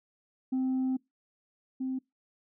sine tone pair in turn, 260 / 260.9 Hz, C4 / C4, -11 / -5 cents, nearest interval unison, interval 6 cents, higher second, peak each -24 / -29 dBFS, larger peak first, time 0.52-0.97 / 1.8-1.99 s, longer first, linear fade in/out 10 ms, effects noise-tail reverb RT60 0.2 s tail -25 dB re dry + tanh soft clip ceiling -25 dBFS

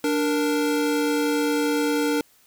square tone pair together, 293.7 / 466.2 Hz, D4 / A#4, 0 / 0 cents, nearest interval minor sixth, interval 800 cents, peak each -23 / -25 dBFS, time 0.04-2.21 s, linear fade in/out 2 ms, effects white hiss -58 dBFS RMS until 2.46 s

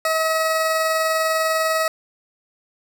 20% pulse tone with tremolo, 640 Hz, D#5, 49 cents sharp, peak -12 dBFS, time 0.05-1.88 s, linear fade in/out 2 ms, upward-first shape sine, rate 20 Hz, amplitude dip 25%, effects none

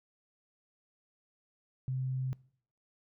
sine tone, 130.3 Hz, C3, 7 cents flat, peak -31 dBFS, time 1.88-2.33 s, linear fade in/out 0 ms, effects noise-tail reverb RT60 0.6 s tail -23 dB re dry

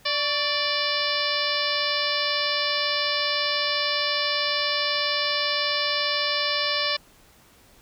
harmonic tone with a mistuned harmonic, 587.3 Hz, D5, in tune, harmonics 1 / 2 / 3 / 4 / 5 / 6 / 7 / 8 / 9, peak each -31 / -31 / -31 / -31 / -31 / -31 / -31 / -31 / -31 dBFS, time 0.05-6.97 s, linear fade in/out 10 ms, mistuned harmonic 2, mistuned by -66 cents, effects pink hiss -55 dBFS RMS until 7.81 s

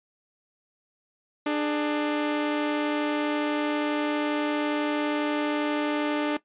sawtooth tone pair together, 297.1 / 419.5 Hz, D4 / G#4, +20 / +17 cents, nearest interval tritone, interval 597 cents, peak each -20 / -30 dBFS, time 1.46-6.37 s, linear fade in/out 5 ms, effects noise-tail reverb RT60 0.1 s tail -17 dB re dry + resampled to 8000 Hz

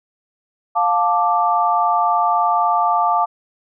sine chord, D minor, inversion first, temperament just, 704.8 / 881 / 1174.7 Hz, F5 / A5 / D6, +16 / +2 / 0 cents, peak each -18 dBFS, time 0.75-3.26 s, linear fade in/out 20 ms, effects none

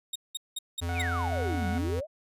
sawtooth tone bursts, 3729 Hz, A#7, in tune, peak -28 dBFS, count 5, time 0.13-1.02 s, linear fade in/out 5 ms, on 26 ms, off 190 ms
square tone with vibrato, 86 Hz, F2, 26 cents flat, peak -30 dBFS, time 0.81-2.01 s, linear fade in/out 20 ms, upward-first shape sine, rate 13 Hz, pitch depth 14 cents each way
harmonic tone, 733 Hz, F#5, 16 cents flat, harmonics 1 / 2 / 3 / 4 / 5, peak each -36 / -41 / -46 / -57 / -56 dBFS, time 0.89-1.78 s, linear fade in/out 0 ms
sine exponential two-way sweep, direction down then up, 2715 to 182.8 to 668 Hz, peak -31 dBFS, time 0.94-2.07 s, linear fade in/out 50 ms, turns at 1.68 s
effects resampled to 32000 Hz

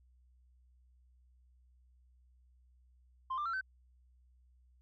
sine tone with pitch steps, 1046.5 / 1188.3 / 1349.3 / 1532.2 Hz, C6 / D6 / E6 / G6, 0 / +20 / +40 / -40 cents, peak -32 dBFS, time 3.3-3.612 s, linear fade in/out 10 ms, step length 78 ms, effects tanh soft clip ceiling -32 dBFS + added 62 Hz sine -63 dBFS peak until 4.81 s

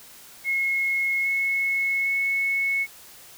sine tone with pitch steps, 2169 / 2187 / 2199 Hz, C#7 / C#7 / C#7, -38 / -24 / -14 cents, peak -21 dBFS, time 0.44-2.87 s, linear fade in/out 50 ms, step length 810 ms, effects white hiss -47 dBFS RMS until 3.37 s

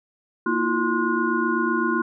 sine tone cluster, 233.5 / 323.7 / 351.6 / 1050 / 1448 Hz, A#3 / E4 / F4 / C6 / F#6, +3 / -31 / +12 / +6 / -38 cents, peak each -26 dBFS, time 0.46-2.02 s, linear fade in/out 5 ms, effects none

